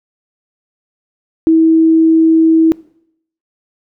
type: tone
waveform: sine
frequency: 323.3 Hz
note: E4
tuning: 34 cents flat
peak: -5 dBFS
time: 1.47-2.72 s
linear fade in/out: 0 ms
effects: noise-tail reverb RT60 0.7 s tail -22 dB re dry